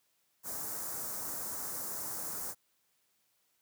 white band-stop noise, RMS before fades -39 dBFS, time 0.43-2.55 s, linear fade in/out 50 ms, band 1500 to 6000 Hz, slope 24 dB/octave, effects white hiss -75 dBFS RMS until 3.61 s + high-pass 80 Hz 12 dB/octave

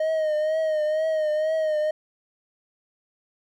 triangle tone with vibrato, 622.3 Hz, D#5, in tune, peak -19 dBFS, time 0-1.91 s, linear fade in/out 5 ms, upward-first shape triangle, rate 2.1 Hz, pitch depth 55 cents each way, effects none

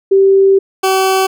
sine / 20% pulse tone pair in turn, 389.1 / 381.1 Hz, G4 / G4, -13 / -49 cents, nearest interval unison, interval 36 cents, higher first, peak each -5 dBFS, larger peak neither, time 0.11-0.59 / 0.83-1.27 s, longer first, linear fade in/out 10 ms, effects none

